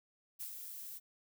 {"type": "noise with ADSR envelope", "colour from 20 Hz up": "violet", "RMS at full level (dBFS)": -42, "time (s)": [0.39, 1], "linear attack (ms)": 22, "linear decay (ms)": 86, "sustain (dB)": -5, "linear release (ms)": 34, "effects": []}